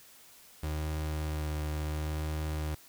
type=tone with vibrato; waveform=35% pulse; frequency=76.7 Hz; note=D#2; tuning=24 cents flat; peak=-30 dBFS; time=0.63-2.75 s; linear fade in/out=5 ms; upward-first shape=sine; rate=0.73 Hz; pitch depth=13 cents each way; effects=white hiss -56 dBFS RMS until 2.88 s